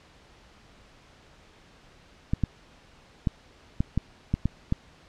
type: clicks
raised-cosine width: 5 ms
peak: -11 dBFS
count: 8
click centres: 2.335 / 2.437 / 3.272 / 3.805 / 3.976 / 4.34 / 4.456 / 4.724 s
effects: pink hiss -55 dBFS RMS until 5.08 s + low-pass 5000 Hz 12 dB/octave